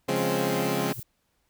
15% pulse chord, Db major seventh, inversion none, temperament equal, 138.59 / 174.61 / 207.7 / 261.6 Hz, Db3 / F3 / Ab3 / C4, 0 / 0 / 0 / 0 cents, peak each -24 dBFS, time 0.08-0.93 s, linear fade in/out 10 ms
violet noise, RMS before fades -41 dBFS, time 0.16-1.03 s, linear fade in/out 2 ms
triangle tone with exponential growth, 120 Hz, B2, 49 cents flat, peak -27 dBFS, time 0.93-1 s, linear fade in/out 5 ms, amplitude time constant 15 ms
effects pink hiss -72 dBFS RMS until 1.49 s

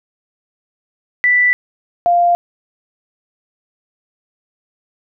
sine tone pair in turn, 1975.5 / 697.2 Hz, B6 / F5, 0 / -3 cents, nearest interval octave + tritone, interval 1803 cents, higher first, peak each -9 dBFS, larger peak neither, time 1.24-1.53 / 2.06-2.35 s, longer neither, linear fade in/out 0 ms, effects none

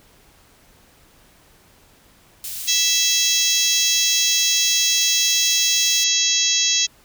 white high-pass noise, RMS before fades -30 dBFS, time 2.44-6.04 s, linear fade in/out 2 ms, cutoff 3600 Hz, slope 12 dB/octave
harmonic tone, 660 Hz, E5, 2 cents sharp, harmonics 3 / 4 / 5 / 6 / 7 / 8 / 9 / 10, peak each -33 / -27 / -23 / -23 / -29 / -24 / -24 / -21 dBFS, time 2.67-6.87 s, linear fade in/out 20 ms
effects pink hiss -53 dBFS RMS until 7.04 s

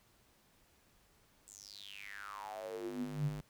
square tone with high-pass filter sweep, 50.5 Hz, G#1, 48 cents flat, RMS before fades -43 dBFS, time 1.47-3.41 s, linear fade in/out 5 ms, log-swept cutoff 8000 to 100 Hz, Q 8.7, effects pink hiss -69 dBFS RMS until 3.49 s

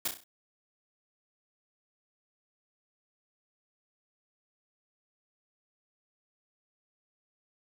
white noise with echo, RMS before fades -30 dBFS, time 0.05-0.08 s, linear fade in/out 5 ms, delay 32 ms, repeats 5, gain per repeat -6 dB, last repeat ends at 0.24 s, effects none

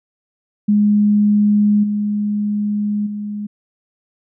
sine tone with level steps, 207.7 Hz, G#3, in tune, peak -10 / -16 / -22 dBFS, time 0.68-3.47 s, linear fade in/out 10 ms, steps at 1.83 / 3.06 s, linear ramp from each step 10 ms, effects none

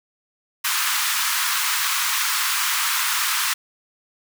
pink high-pass noise, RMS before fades -22 dBFS, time 0.64-3.54 s, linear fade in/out 10 ms, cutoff 1000 Hz, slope 48 dB/octave, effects none

